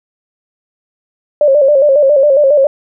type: tone with vibrato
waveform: sine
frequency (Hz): 566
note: C#5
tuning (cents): +36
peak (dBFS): -5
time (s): 1.41-2.67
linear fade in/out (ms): 2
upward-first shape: square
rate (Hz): 7.3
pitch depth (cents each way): 79
effects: none